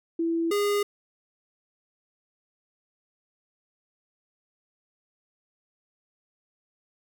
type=tone pair in turn; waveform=sine / square; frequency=332.1 / 409.2 Hz; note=E4 / G#4; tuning=+13 / -26 cents; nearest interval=major third; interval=361 cents; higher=second; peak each=-23 dBFS; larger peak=neither; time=0.19-0.51 / 0.51-0.83 s; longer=neither; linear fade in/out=5 ms; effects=none